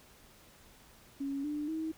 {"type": "tone with pitch steps", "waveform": "sine", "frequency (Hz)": [277.2, 297.1, 318.4], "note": ["C#4", "D4", "D#4"], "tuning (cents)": [0, 20, 40], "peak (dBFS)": -33, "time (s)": [1.2, 1.92], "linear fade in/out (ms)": 10, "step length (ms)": 240, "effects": ["pink hiss -59 dBFS RMS until 1.97 s"]}